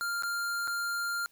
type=tone with dropouts; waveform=square; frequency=1396.9 Hz; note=F6; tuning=in tune; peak=-31 dBFS; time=0.01-1.26 s; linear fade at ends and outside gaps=0 ms; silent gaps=0.224-0.234 / 0.674-0.679 s; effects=white hiss -66 dBFS RMS until 1.31 s